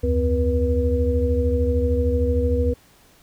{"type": "tone cluster", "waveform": "sine", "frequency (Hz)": [73.4, 86.6, 253.6, 483.2], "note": ["D2", "F2", "B3", "B4"], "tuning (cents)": [0, -14, 46, -38], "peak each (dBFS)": [-20, -26, -26, -22], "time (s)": [0.03, 2.74], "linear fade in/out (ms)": 10, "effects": ["pink hiss -54 dBFS RMS until 3.22 s"]}